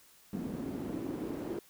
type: noise with band-pass filter sweep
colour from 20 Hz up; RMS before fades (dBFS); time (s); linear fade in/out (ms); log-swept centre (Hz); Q
pink; -38; 0.33-1.59; 2; 230 to 350; 2.9
effects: white hiss -61 dBFS RMS until 1.69 s